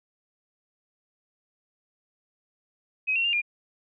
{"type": "tone with pitch steps", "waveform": "sine", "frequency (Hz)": [2535, 2729, 2801, 2411], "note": ["D#7", "F7", "F7", "D7"], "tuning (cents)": [32, -41, 4, 45], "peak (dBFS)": -22, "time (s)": [3.07, 3.418], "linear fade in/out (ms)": 20, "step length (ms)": 87, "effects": []}